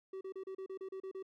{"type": "tone bursts", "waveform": "triangle", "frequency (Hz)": 382.1, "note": "G4", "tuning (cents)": -44, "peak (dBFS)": -39, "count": 10, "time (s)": [0.13, 1.227], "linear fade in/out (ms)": 5, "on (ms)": 80, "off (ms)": 33, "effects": []}